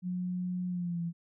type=tone with pitch glide; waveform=sine; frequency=180.6 to 169.48 Hz; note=F#3 to E3; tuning=-42 to +48 cents; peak=-31 dBFS; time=0.02-1.13 s; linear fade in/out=50 ms; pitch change=-110 cents; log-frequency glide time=0.68-1.02 s; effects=none